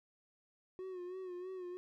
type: tone with vibrato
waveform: triangle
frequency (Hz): 366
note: F#4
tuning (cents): -19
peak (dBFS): -40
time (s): 0.79-1.77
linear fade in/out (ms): 0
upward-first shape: sine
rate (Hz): 3.1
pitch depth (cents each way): 57
effects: none